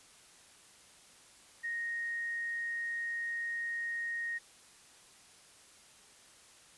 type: tone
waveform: sine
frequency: 1864.7 Hz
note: A#6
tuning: in tune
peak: -34 dBFS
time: 1.63-4.39 s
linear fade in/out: 20 ms
effects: white hiss -59 dBFS RMS until 6.77 s + resampled to 24000 Hz